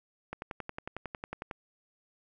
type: click train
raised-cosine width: 0.5 ms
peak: -22 dBFS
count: 14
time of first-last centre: 0.33-1.512 s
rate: 11 Hz
effects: none